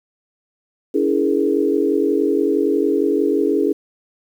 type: chord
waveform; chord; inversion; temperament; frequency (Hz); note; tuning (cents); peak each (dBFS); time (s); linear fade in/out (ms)
sine; A# half-diminished seventh; first; equal with one note detuned; 283.5 / 329.6 / 415.3 / 466.2; C#4 / E4 / G#4 / A#4; +39 / 0 / 0 / 0; -20 / -20 / -18 / -24; 0.94-3.73; 10
effects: 8-bit